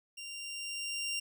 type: tone with level ramp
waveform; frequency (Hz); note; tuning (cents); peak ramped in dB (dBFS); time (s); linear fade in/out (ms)
20% pulse; 2779; F7; -9; -38 to -28; 0.17-1.2; 10
effects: none